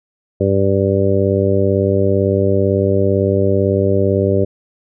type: harmonic tone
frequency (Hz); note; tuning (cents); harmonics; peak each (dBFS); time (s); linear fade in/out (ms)
97.9; G2; -2; 1 / 2 / 3 / 4 / 5 / 6; -17 / -20 / -22 / -17 / -19 / -20; 0.4-4.45; 10
effects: none